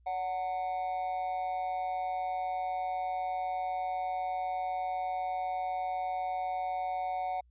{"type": "tone with amplitude modulation", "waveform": "triangle", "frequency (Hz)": 740, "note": "F#5", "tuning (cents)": 0, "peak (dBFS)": -26, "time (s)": [0.06, 7.41], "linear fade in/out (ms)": 10, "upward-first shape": "sine", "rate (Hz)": 172, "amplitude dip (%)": 70, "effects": ["added 60 Hz sine -60 dBFS peak until 7.5 s", "resampled to 8000 Hz"]}